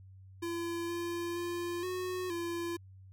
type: tone with pitch steps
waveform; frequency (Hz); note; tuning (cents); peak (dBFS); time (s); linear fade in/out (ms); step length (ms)
square; 339.9 / 343.3 / 346.8 / 366.5 / 341.5; F4 / F4 / F4 / F#4 / F4; -47 / -30 / -12 / -16 / -39; -35; 0.42-2.77; 10; 470
effects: added 95 Hz sine -51 dBFS peak until 3.12 s